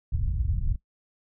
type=low-pass noise; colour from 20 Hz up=pink; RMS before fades=-26 dBFS; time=0.12-0.76 s; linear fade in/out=5 ms; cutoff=110 Hz; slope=24 dB/octave; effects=noise-tail reverb RT60 0.1 s tail -18 dB re dry